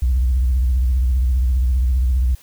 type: tone with vibrato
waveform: sine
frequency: 63.2 Hz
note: B1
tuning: 41 cents sharp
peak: -12 dBFS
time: 0.02-2.35 s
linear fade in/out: 5 ms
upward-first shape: sine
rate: 15 Hz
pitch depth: 140 cents each way
effects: tanh soft clip ceiling -11 dBFS + white hiss -49 dBFS RMS until 2.42 s